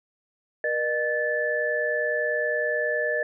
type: tone cluster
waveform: sine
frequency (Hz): 477.3 / 607 / 1744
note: A#4 / D#5 / A6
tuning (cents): +41 / -43 / -16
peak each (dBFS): -29 / -27 / -26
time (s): 0.64-3.23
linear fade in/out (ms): 2
effects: none